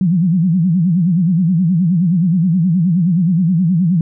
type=tone with vibrato; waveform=sine; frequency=174.61 Hz; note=F3; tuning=in tune; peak=-10 dBFS; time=0.01-4.01 s; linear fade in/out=2 ms; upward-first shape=sine; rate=9.5 Hz; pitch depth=170 cents each way; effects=none